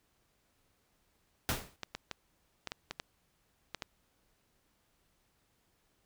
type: noise with exponential decay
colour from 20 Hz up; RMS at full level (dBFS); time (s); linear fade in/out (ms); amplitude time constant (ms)
pink; -29; 1.49-1.76; 0; 58
type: clicks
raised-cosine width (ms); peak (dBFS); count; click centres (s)
0.2; -20; 9; 1.833 / 1.95 / 2.113 / 2.673 / 2.719 / 2.91 / 2.999 / 3.747 / 3.822
effects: pink hiss -74 dBFS RMS until 6.05 s